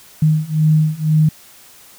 sine beating tone pair, 154.1 / 156.1 Hz, D#3 / D#3, -16 / +6 cents, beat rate 2 Hz, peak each -15 / -14 dBFS, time 0.22-1.29 s, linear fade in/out 5 ms, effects white hiss -44 dBFS RMS until 1.98 s

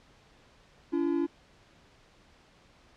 triangle tone pair together, 286 / 339.3 Hz, D4 / F4, -46 / -50 cents, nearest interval minor third, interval 296 cents, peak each -27 / -26 dBFS, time 0.92-1.27 s, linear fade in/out 20 ms, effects pink hiss -60 dBFS RMS until 2.96 s + low-pass 5000 Hz 12 dB/octave

